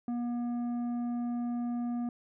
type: tone with tanh clipping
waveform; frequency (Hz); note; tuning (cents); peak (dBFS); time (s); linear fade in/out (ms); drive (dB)
sine; 240; B3; -49; -32; 0.08-2.09; 2; 8
effects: none